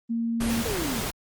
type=tone; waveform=sine; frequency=230.8 Hz; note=A#3; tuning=17 cents flat; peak=-24 dBFS; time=0.09-0.63 s; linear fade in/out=20 ms
type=noise; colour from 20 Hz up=pink; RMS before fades=-30 dBFS; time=0.4-1.11 s; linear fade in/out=10 ms
type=exponential sweep; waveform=sine; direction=down; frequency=481 to 207.7 Hz; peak=-29 dBFS; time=0.65-1.01 s; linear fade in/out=10 ms
effects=Opus 32 kbps